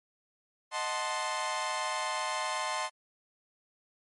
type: chord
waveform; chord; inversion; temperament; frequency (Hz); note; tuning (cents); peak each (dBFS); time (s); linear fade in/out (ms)
sawtooth; D# diminished seventh; none; equal; 622.3 / 740 / 880 / 1046.5; D#5 / F#5 / A5 / C6; 0 / 0 / 0 / 0; -35 / -36 / -33 / -30; 0.71-2.9; 50
effects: MP3 48 kbps